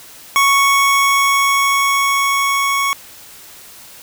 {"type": "tone with level ramp", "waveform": "25% pulse", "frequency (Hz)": 1108.7, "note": "C#6", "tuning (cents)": 0, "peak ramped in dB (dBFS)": [-6, -11], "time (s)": [0.36, 2.93], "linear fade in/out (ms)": 0, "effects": ["white hiss -39 dBFS RMS until 4.02 s"]}